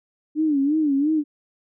sine tone with vibrato, 293.7 Hz, D4, in tune, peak -17 dBFS, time 0.35-1.24 s, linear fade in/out 50 ms, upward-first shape sine, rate 2.9 Hz, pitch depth 130 cents each way, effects none

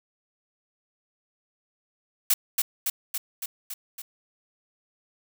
blue noise with echo, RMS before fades -20 dBFS, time 2.3-2.34 s, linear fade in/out 5 ms, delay 280 ms, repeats 6, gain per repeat -3 dB, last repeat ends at 4.02 s, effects none

